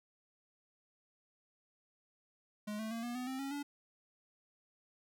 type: tone with pitch steps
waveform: square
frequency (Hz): 210 / 219.6 / 229.5 / 240 / 250.9 / 262.3 / 274.2 / 286.7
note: G#3 / A3 / A#3 / B3 / B3 / C4 / C#4 / D4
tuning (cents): +19 / -3 / -27 / -49 / +28 / +4 / -19 / -42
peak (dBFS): -39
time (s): 2.67-3.63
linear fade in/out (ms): 10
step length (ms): 120
effects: none